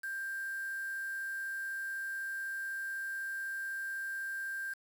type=tone with quantisation; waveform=sine; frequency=1584 Hz; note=G6; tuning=18 cents sharp; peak=-36 dBFS; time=0.03-4.74 s; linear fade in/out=10 ms; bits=8; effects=none